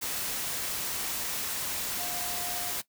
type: tone in noise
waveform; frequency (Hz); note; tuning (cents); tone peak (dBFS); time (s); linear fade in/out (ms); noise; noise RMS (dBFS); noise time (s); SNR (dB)
sine; 709; F5; +26; -41; 1.98-2.72; 20; white; -33; 0.01-2.82; -11
effects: noise-tail reverb RT60 0.1 s tail -17 dB re dry